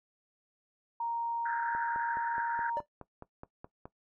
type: tone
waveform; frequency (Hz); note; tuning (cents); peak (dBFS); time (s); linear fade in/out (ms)
sine; 932.3; A#5; 0; -31; 1-2.8; 5
type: band-pass noise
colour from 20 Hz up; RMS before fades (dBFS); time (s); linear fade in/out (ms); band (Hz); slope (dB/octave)
white; -39; 1.45-2.7; 5; 1400 to 1700; 96
type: click train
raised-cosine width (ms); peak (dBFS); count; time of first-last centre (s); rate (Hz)
1; -30; 11; 1.75-3.855; 4.75
type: tone with exponential decay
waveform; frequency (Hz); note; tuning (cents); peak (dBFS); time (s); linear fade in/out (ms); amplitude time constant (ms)
triangle; 587.3; D5; 0; -28; 2.77-2.86; 0; 18
effects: noise-tail reverb RT60 0.1 s tail -17 dB re dry